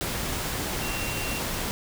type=tone in noise; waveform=sine; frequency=2745 Hz; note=F7; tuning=31 cents flat; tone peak=-35 dBFS; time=0.82-1.39 s; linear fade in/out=0 ms; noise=pink; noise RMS=-30 dBFS; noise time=0.01-1.71 s; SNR=-8 dB; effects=none